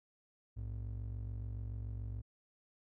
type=ring-modulated tone; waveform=triangle; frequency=82.6 Hz; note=E2; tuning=4 cents sharp; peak=-34 dBFS; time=0.56-2.22 s; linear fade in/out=20 ms; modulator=23.5 Hz; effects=none